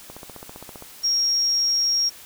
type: click train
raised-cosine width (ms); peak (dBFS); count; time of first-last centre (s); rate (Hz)
1; -24; 12; 0.1-0.824; 15.2
type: tone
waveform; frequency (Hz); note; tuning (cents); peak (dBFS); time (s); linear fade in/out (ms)
sine; 5588; F8; 0; -18; 1.03-2.1; 20
effects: white hiss -44 dBFS RMS until 2.25 s